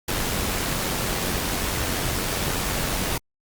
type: noise with amplitude modulation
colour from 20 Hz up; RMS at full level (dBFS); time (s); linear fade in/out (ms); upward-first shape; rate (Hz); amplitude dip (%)
pink; -24; 0.08-3.18; 5; sine; 91.7; 35
effects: Opus 48 kbps